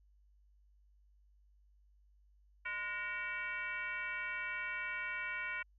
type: tone with frequency modulation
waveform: sine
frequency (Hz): 1864.7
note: A#6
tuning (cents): 0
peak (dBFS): -37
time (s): 2.65-5.63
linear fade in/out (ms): 10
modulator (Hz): 417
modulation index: 1.6
effects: added 50 Hz sine -64 dBFS peak until 5.78 s